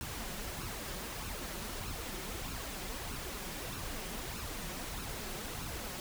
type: noise with flanger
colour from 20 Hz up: pink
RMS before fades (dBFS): -41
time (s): 0.01-6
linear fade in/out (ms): 0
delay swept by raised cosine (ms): 0.73 to 5.53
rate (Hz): 1.6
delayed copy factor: +0.55
effects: none